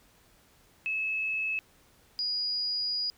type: tone pair in turn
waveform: sine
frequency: 2594 / 4897 Hz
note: E7 / D#8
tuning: -28 / -28 cents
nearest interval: major seventh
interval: 1100 cents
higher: second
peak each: -28 dBFS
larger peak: neither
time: 0.86-1.59 / 2.19-3.1 s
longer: second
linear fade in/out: 0 ms
effects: pink hiss -62 dBFS RMS until 3.17 s